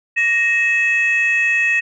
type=tone pair together; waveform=sine; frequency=1868.3 / 2592 Hz; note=A#6 / E7; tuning=+3 / -30 cents; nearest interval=tritone; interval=567 cents; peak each=-15 dBFS; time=0.16-1.81 s; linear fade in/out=20 ms; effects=tanh soft clip ceiling -8 dBFS